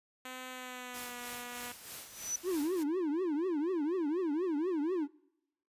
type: tone with pitch glide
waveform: 5% pulse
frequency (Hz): 255.7 to 243.7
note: C4 to B3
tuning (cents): -40 to -23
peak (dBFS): -31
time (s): 0.25-1.72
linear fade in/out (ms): 2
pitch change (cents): -83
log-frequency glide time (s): 0.5-1.18
type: noise with tremolo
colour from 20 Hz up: white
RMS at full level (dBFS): -44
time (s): 0.93-2.84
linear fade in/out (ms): 20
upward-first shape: sine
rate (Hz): 3.2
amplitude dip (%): 60
type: tone with exponential growth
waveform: sine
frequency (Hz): 5970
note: F#8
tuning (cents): +15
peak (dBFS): -29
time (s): 2.03-2.36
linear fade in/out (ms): 5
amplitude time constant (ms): 70
type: tone with vibrato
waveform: triangle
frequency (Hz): 329.6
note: E4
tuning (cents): 0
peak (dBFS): -28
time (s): 2.43-5.08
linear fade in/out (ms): 50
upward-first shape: triangle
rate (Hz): 4.1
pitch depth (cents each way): 290
effects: noise-tail reverb RT60 0.9 s tail -25 dB re dry + resampled to 32000 Hz